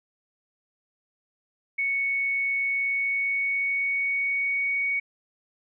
sine tone with pitch glide, 2218 to 2237 Hz, C#7 to C#7, 0 to +15 cents, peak -23 dBFS, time 1.78-5 s, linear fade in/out 10 ms, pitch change +15 cents, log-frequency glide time 2.63-4.83 s, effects none

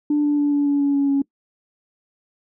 sine tone with pitch steps, 295.1 / 292.6 / 290 / 287.5 / 285 / 282.6 / 280.2 / 277.7 Hz, D4 / D4 / D4 / D4 / C#4 / C#4 / C#4 / C#4, +8 / -6 / -22 / -37 / +48 / +34 / +19 / +3 cents, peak -14 dBFS, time 0.1-1.22 s, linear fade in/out 5 ms, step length 140 ms, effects noise-tail reverb RT60 0.1 s tail -23 dB re dry + tanh soft clip ceiling -12 dBFS

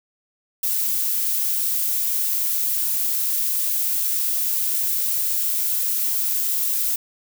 violet noise, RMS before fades -22 dBFS, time 0.63-6.96 s, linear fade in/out 5 ms, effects none

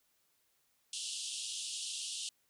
pink band-pass noise, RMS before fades -41 dBFS, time 0.93-2.29 s, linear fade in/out 2 ms, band 2800 to 10000 Hz, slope 96 dB/octave, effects white hiss -75 dBFS RMS until 2.49 s

